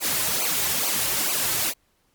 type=noise with flanger; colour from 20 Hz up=white; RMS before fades=-24 dBFS; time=0-1.74 s; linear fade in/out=50 ms; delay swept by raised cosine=0.55 to 4.35 ms; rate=2.3 Hz; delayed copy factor=-0.9; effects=pink hiss -67 dBFS RMS until 2.14 s + Opus 48 kbps